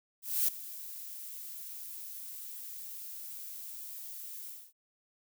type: noise with ADSR envelope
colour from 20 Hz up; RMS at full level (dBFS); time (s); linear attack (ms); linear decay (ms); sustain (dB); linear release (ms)
violet; -27; 0.22-4.73; 260; 9; -17; 260
effects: none